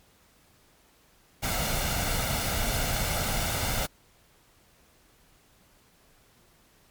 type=noise with comb filter; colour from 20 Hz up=pink; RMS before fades=-28 dBFS; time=1.42-3.87 s; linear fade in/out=20 ms; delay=1.4 ms; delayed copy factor=+0.55; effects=pink hiss -61 dBFS RMS until 6.9 s + MP3 96 kbps